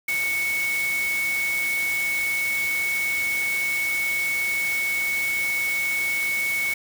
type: tone in noise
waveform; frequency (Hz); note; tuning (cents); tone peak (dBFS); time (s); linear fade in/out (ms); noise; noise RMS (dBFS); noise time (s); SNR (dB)
sine; 2217; C#7; 0; -22; 0.08-6.74; 5; white; -33; 0.08-6.74; +8
effects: none